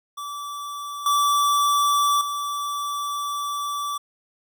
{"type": "tone with level steps", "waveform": "square", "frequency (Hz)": 1158, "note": "D6", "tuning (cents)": -25, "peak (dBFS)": [-31, -18, -26], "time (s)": [0.17, 3.98], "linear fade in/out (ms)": 10, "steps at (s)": [1.06, 2.21], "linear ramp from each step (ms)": 2, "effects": []}